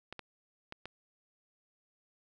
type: clicks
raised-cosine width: 0.3 ms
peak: -26 dBFS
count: 4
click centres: 0.126 / 0.193 / 0.724 / 0.856 s
effects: none